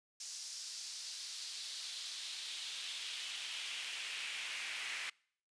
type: noise with high-pass filter sweep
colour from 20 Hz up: brown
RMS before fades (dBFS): -44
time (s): 0.2-5.1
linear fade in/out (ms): 5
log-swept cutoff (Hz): 5600 to 2200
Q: 2.3
effects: noise-tail reverb RT60 0.6 s tail -26 dB re dry + resampled to 22050 Hz